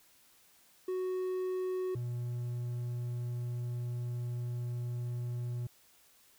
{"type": "tone pair in turn", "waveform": "triangle", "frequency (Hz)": [370, 121.14], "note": ["F#4", "B2"], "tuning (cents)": [0, -33], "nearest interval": "octave + perfect fifth", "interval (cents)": 1933, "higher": "first", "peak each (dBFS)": [-30, -32], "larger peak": "first", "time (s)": [[0.88, 1.95], [1.95, 5.67]], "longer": "second", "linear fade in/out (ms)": 5, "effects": ["white hiss -64 dBFS RMS until 6.38 s"]}